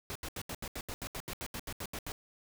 pink noise bursts, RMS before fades -40 dBFS, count 16, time 0.1-2.119 s, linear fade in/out 0 ms, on 54 ms, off 77 ms, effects none

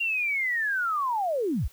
sine linear sweep, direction down, 2794 to 30.23 Hz, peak -24 dBFS, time 0-1.68 s, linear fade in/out 10 ms, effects white hiss -56 dBFS RMS until 1.72 s

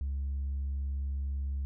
triangle tone with tanh clipping, 69 Hz, C#2, 7 cents flat, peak -31 dBFS, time 0.01-1.65 s, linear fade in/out 0 ms, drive 6 dB, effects none

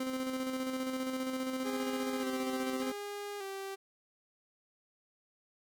30% pulse tone with tremolo, 260.1 Hz, C4, 10 cents flat, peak -30 dBFS, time 0-2.92 s, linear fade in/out 5 ms, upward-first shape square, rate 15 Hz, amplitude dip 35%
sawtooth tone with vibrato, 398.8 Hz, G4, 30 cents sharp, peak -35 dBFS, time 1.64-3.76 s, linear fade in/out 20 ms, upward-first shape square, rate 0.85 Hz, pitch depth 41 cents each way
effects none

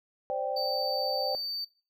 sine chord, C suspended second, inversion none, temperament equal, 523.3 / 587.3 / 784 Hz, C5 / D5 / G5, 0 / 0 / 0 cents, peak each -33 dBFS, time 0.3-1.35 s, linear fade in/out 0 ms
triangle tone, 4591 Hz, D8, 40 cents flat, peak -30 dBFS, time 0.56-1.65 s, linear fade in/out 10 ms
effects noise-tail reverb RT60 0.4 s tail -20 dB re dry

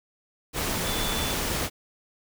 sine tone in noise, 3480 Hz, A7, 20 cents flat, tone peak -33 dBFS, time 0.83-1.35 s, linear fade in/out 50 ms, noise pink, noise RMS -28 dBFS, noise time 0.53-1.7 s, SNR -8 dB, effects none

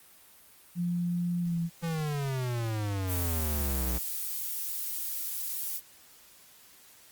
sine tone with pitch glide, 174.61 to 168.18 Hz, F3 to E3, 0 to +35 cents, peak -27 dBFS, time 0.75-1.7 s, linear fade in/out 50 ms, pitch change -65 cents, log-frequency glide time 1.41-1.58 s
square exponential sweep, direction down, 169.6 to 60.2 Hz, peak -30 dBFS, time 1.82-3.99 s, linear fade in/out 20 ms
violet noise, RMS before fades -34 dBFS, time 3.07-5.81 s, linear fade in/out 50 ms
effects white hiss -56 dBFS RMS until 7.11 s + Opus 32 kbps

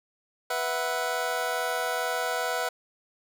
25% pulse chord, B suspended fourth, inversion none, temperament just, 493.9 / 658.5 / 740.8 Hz, B4 / E5 / F#5, 0 / -2 / +2 cents, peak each -28 dBFS, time 0.5-2.69 s, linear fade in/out 5 ms, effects none

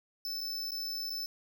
square tone with dropouts, 5274 Hz, E8, in tune, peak -35 dBFS, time 0.25-1.26 s, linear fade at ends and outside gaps 1 ms, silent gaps 0.407-0.412 / 0.708-0.718 / 1.097-1.103 s, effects none

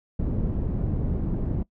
pink low-pass noise, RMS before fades -26 dBFS, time 0.19-1.63 s, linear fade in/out 5 ms, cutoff 270 Hz, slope 12 dB/octave, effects noise-tail reverb RT60 0.1 s tail -21 dB re dry

